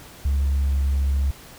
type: tone with pitch glide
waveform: sine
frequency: 69.3 to 68.82 Hz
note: C#2 to C#2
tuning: 0 to -12 cents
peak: -16 dBFS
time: 0.25-1.31 s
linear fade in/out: 5 ms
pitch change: -12 cents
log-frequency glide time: 0.53-0.72 s
effects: tanh soft clip ceiling -16 dBFS + pink hiss -44 dBFS RMS until 1.58 s